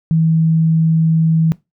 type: tone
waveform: sine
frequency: 161.6 Hz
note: E3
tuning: 34 cents flat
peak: -10 dBFS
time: 0.11-1.52 s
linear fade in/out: 0 ms
effects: noise-tail reverb RT60 0.2 s tail -20 dB re dry